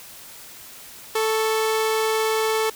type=tone pair together; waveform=sawtooth; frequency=440 / 1108.7 Hz; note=A4 / C#6; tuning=0 / 0 cents; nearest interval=octave + major third; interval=1600 cents; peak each=-16 / -27 dBFS; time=1.15-2.7 s; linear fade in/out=5 ms; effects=white hiss -42 dBFS RMS until 2.75 s